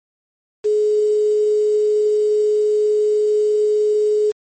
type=tone with quantisation; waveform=sine; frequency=422.8 Hz; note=G#4; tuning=31 cents sharp; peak=-13 dBFS; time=0.64-4.32 s; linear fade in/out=20 ms; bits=6; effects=MP3 32 kbps